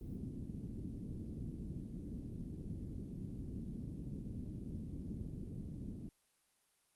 white low-pass noise, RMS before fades -45 dBFS, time 0.01-6.09 s, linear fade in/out 2 ms, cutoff 260 Hz, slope 24 dB/octave, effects white hiss -75 dBFS RMS until 6.95 s + Opus 32 kbps

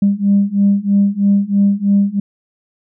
sine beating tone pair, 198.7 / 201.8 Hz, G3 / G#3, +24 / -49 cents, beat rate 3.1 Hz, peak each -13 / -12 dBFS, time 0.02-2.2 s, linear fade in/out 5 ms, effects tanh soft clip ceiling -4 dBFS

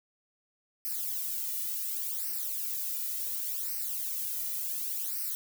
violet noise with flanger, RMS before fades -34 dBFS, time 0.85-5.35 s, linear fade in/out 0 ms, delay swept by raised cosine 0.28 to 1.88 ms, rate 0.69 Hz, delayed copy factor -0.9, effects none

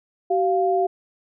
sine tone pair together, 380.9 / 698.5 Hz, G4 / F5, -50 / 0 cents, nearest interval minor seventh, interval 1050 cents, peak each -20 dBFS, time 0.3-0.87 s, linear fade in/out 10 ms, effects none

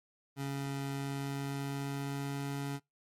25% pulse tone with pitch glide, 138.59 to 140.28 Hz, C#3 to C#3, 0 to +21 cents, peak -31 dBFS, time 0.36-2.8 s, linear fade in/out 50 ms, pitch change +21 cents, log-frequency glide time 0.92-2.66 s, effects noise-tail reverb RT60 0.2 s tail -25 dB re dry + MP3 64 kbps

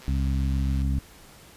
click train, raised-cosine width 0.2 ms, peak -30 dBFS, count 104, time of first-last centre 0.02-0.818 s, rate 129 Hz
harmonic tone, 67.6 Hz, C#2, 43 cents flat, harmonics 1 / 2 / 3 / 4, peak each -23 / -29 / -33 / -35 dBFS, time 0.08-0.99 s, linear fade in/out 0 ms
effects pink hiss -50 dBFS RMS until 1.56 s + resampled to 32000 Hz

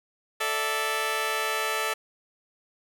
10% pulse chord, A suspended fourth, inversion none, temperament just, 440 / 586.7 / 660 Hz, A4 / D5 / E5, 0 / -2 / +2 cents, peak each -21 / -24 / -25 dBFS, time 0.4-1.94 s, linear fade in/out 10 ms, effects none

